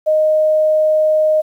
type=tone; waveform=sine; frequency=620 Hz; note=D#5; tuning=6 cents flat; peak=-10 dBFS; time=0.06-1.42 s; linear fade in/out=20 ms; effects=8-bit